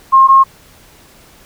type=tone pair in turn; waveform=sine; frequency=1068 / 1076 Hz; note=C6 / C6; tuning=+35 / +48 cents; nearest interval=unison; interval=13 cents; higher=second; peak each=-3 dBFS; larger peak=neither; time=0.12-0.28 / 0.28-0.44 s; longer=neither; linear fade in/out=20 ms; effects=pink hiss -44 dBFS RMS until 1.45 s